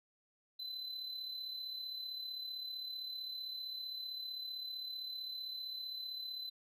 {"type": "tone with amplitude modulation", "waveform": "triangle", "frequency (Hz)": 4032, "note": "B7", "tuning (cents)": 35, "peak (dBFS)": -38, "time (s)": [0.59, 6.5], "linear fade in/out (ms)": 10, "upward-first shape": "sine", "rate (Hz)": 35.5, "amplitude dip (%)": 45, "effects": []}